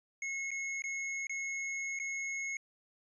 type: tone with dropouts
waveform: square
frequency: 2175 Hz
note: C#7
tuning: 33 cents flat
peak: -36 dBFS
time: 0.22-2.57 s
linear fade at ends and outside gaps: 2 ms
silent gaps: 0.507-0.514 / 0.821-0.839 / 1.27-1.295 / 1.99-1.998 s
effects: resampled to 22050 Hz